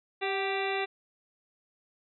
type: harmonic tone with a mistuned harmonic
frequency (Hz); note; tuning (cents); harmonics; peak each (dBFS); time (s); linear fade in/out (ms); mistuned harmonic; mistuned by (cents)
392; G4; 0; 1 / 2 / 3 / 4 / 5 / 6 / 7 / 9 / 10; -32 / -34 / -41 / -42 / -37 / -38 / -39 / -42 / -45; 0.21-0.86; 20; 2; -38
effects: none